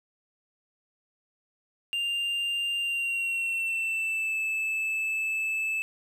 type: tone with pitch glide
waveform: triangle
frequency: 2794 to 2622 Hz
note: F7 to E7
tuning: 0 to -10 cents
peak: -25 dBFS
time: 1.93-5.82 s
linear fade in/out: 0 ms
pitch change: -110 cents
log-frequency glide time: 2.78-4.38 s
effects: none